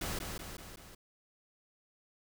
pink noise with echo, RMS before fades -37 dBFS, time 0.01-0.19 s, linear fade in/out 5 ms, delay 190 ms, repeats 4, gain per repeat -4 dB, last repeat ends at 0.95 s, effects none

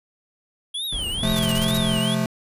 square tone with vibrato, 3275 Hz, G#7, 25 cents flat, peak -26 dBFS, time 0.74-2.15 s, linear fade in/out 10 ms, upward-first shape triangle, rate 2.2 Hz, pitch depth 280 cents each way
brown noise, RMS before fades -31 dBFS, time 0.92-1.99 s, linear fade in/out 5 ms
square chord, F major, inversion second, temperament just, 130.96 / 174.61 / 218.3 Hz, C3 / F3 / A3, +2 / 0 / -13 cents, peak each -27 / -27 / -24 dBFS, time 1.23-2.26 s, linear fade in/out 2 ms
white noise bursts, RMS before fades -30 dBFS, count 7, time 1.36-1.774 s, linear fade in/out 0 ms, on 30 ms, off 34 ms
effects resampled to 32000 Hz

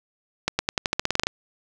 accelerating click train, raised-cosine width 0.2 ms, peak -4 dBFS, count 13, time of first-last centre 0.48-1.269 s, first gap 110 ms, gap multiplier 0.9, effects none

